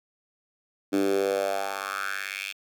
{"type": "tone with high-pass filter sweep", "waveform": "10% pulse", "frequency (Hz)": 98, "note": "G2", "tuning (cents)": 0, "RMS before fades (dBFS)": -28, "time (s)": [0.92, 2.53], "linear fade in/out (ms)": 20, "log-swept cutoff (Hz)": [280, 2800], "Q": 3.9, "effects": []}